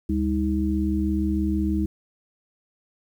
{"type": "tone cluster", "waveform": "sine", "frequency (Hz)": [73.9, 200.4, 316.9], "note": ["D2", "G3", "D#4"], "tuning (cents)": [11, 38, 32], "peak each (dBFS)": -25, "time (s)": [0.09, 1.86], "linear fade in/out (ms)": 5, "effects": ["9-bit"]}